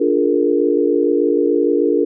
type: chord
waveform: sine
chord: Bb dominant seventh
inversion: first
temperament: just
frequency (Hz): 291.4 / 349.6 / 419.5 / 466.2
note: D4 / F4 / Ab4 / Bb4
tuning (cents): -13 / +2 / +17 / 0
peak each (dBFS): -18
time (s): 0-2.05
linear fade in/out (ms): 10
effects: none